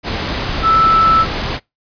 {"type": "tone in noise", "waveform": "sine", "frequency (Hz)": 1318.5, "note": "E6", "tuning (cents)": 0, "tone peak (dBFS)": -8, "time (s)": [0.62, 1.26], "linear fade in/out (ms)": 50, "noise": "pink", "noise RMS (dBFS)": -20, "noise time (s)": [0.03, 1.6], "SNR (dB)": 9, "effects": ["noise-tail reverb RT60 0.2 s tail -24 dB re dry", "resampled to 11025 Hz"]}